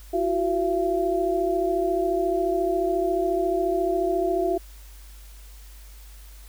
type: tone cluster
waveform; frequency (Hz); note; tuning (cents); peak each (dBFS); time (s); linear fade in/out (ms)
sine; 338.1 / 372.3 / 678; E4 / F#4 / E5; +44 / +11 / +49; -27 / -24 / -25; 0.13-4.58; 10
effects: added 50 Hz sine -42 dBFS peak until 6.48 s + white hiss -52 dBFS RMS until 6.48 s